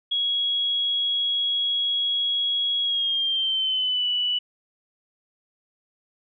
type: tone with pitch glide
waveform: sine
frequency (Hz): 3322 to 2960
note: G#7 to F#7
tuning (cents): 0 to 0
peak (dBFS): -21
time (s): 0.11-4.39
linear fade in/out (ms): 10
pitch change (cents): -200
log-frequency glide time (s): 2.82-4.07
effects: none